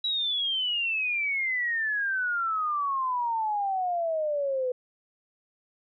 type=exponential sweep; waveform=sine; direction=down; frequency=3912 to 496.3 Hz; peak=-25 dBFS; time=0.04-4.72 s; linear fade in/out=5 ms; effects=none